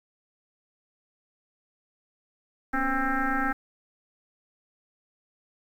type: tone with frequency modulation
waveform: sine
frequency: 800 Hz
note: G5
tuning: 35 cents sharp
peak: -23 dBFS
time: 2.73-3.53 s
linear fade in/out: 10 ms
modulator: 262 Hz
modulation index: 3.7
effects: 9-bit